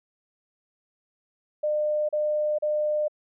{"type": "tone bursts", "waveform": "sine", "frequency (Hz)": 603, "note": "D5", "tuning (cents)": 46, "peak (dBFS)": -22, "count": 3, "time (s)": [1.63, 3.082], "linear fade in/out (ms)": 10, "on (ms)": 460, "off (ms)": 36, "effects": []}